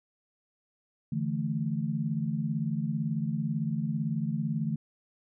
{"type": "chord", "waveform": "sine", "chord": "D suspended second", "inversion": "none", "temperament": "equal", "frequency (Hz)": [146.83, 164.81, 220], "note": ["D3", "E3", "A3"], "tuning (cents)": [0, 0, 0], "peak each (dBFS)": -32, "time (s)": [1.12, 4.76], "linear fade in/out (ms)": 5, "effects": []}